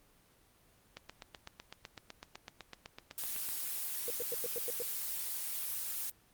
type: click train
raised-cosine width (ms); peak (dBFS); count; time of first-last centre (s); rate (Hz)
0.2; -27; 21; 0.97-3.489; 7.94
type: noise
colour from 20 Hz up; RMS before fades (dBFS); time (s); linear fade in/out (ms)
blue; -38; 3.18-6.1; 2
type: tone bursts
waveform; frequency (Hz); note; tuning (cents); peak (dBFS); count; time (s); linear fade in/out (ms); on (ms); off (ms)
sine; 480; B4; -49; -36; 7; 4.08-4.822; 0; 22; 98
effects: pink hiss -66 dBFS RMS until 6.33 s + Opus 24 kbps